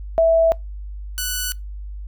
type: tone pair in turn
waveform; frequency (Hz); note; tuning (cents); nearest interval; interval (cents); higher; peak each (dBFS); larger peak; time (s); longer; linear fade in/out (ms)
sine / 5% pulse; 657 / 1483.9; E5 / F#6; -6 / +5; octave + major second; 1411; second; -11; neither; 0.18-0.52 / 1.18-1.52; neither; 0
effects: noise-tail reverb RT60 0.2 s tail -24 dB re dry + added 50 Hz sine -29 dBFS peak until 2.07 s